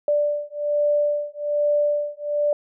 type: beating tone pair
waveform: sine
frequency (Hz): 587.3 / 588.5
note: D5 / D5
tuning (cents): 0 / +3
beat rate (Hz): 1.2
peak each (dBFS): -22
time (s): 0.08-2.53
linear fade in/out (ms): 2
effects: none